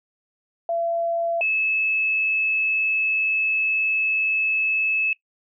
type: tone pair in turn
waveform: sine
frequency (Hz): 676 / 2601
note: E5 / E7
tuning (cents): +43 / -24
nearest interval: octave + major seventh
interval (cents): 2333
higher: second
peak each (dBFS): -21 / -19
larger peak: second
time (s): 0.69-1.41 / 1.41-5.13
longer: second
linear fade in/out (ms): 2
effects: noise-tail reverb RT60 0.1 s tail -19 dB re dry